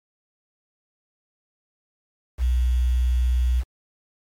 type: tone with quantisation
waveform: sine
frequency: 61.74 Hz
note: B1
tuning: in tune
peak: -17 dBFS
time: 2.38-3.64 s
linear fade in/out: 50 ms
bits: 7
effects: MP3 64 kbps